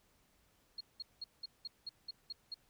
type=tone bursts; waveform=sine; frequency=4292 Hz; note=C8; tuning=43 cents sharp; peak=-40 dBFS; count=9; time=0.78-2.543 s; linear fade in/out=5 ms; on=27 ms; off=190 ms; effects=pink hiss -72 dBFS RMS until 2.69 s